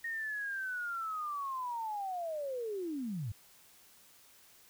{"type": "linear sweep", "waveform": "sine", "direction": "down", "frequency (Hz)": [1864.7, 92.5], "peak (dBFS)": -35, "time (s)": [0.04, 3.32], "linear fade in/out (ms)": 5, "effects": ["white hiss -61 dBFS RMS until 4.69 s"]}